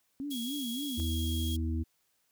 sine tone with vibrato, 260.1 Hz, C4, 10 cents flat, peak -34 dBFS, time 0.2-1 s, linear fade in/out 0 ms, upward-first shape sine, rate 3.5 Hz, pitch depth 200 cents each way
white high-pass noise, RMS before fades -45 dBFS, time 0.3-1.57 s, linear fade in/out 10 ms, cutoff 3500 Hz, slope 24 dB/octave
45% pulse tone with pitch glide, 3318 to 3282 Hz, G#7 to G#7, -2 to -21 cents, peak -39 dBFS, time 0.31-1.56 s, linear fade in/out 5 ms, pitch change -19 cents, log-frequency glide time 1.03-1.18 s
harmonic tone, 80.8 Hz, E2, 34 cents flat, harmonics 1 / 3 / 4, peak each -30 / -37 / -39 dBFS, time 0.97-1.84 s, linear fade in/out 20 ms
effects white hiss -74 dBFS RMS until 2.31 s

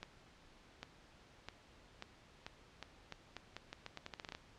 accelerating click train, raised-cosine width 0.2 ms, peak -27 dBFS, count 19, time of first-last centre 0.03-4.35 s, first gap 800 ms, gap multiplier 0.82, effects pink hiss -63 dBFS RMS until 4.58 s + low-pass 5000 Hz 12 dB/octave

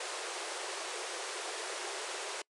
pink band-pass noise, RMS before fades -40 dBFS, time 0-2.42 s, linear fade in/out 5 ms, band 350 to 10000 Hz, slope 96 dB/octave, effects noise-tail reverb RT60 0.1 s tail -25 dB re dry

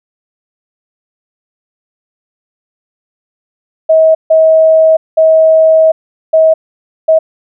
sine tone bursts at uneven times, 639 Hz, D#5, 46 cents sharp, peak -3 dBFS, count 5, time 3.89-4.15 / 4.3-4.97 / 5.17-5.92 / 6.33-6.54 / 7.08-7.19 s, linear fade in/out 10 ms, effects none

